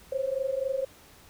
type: tone pair together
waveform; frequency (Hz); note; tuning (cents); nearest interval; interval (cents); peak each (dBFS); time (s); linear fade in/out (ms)
sine; 520.2 / 544; C5 / C#5; -10 / -33; minor second; 77; -30 / -29; 0.12-0.85; 5
effects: pink hiss -54 dBFS RMS until 1.29 s